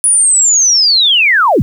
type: linear sweep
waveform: sine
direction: down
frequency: 9930 to 80.1 Hz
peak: -6 dBFS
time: 0.04-1.62 s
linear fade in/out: 0 ms
effects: 7-bit